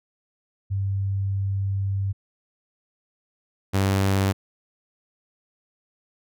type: tone pair in turn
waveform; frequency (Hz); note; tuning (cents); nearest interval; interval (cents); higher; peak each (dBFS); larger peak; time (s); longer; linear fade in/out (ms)
sine / sawtooth; 98 / 97.27; G2 / G2; 0 / -13; unison; 13; first; -22 / -15; second; 0.7-2.13 / 3.73-4.33; first; 20
effects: none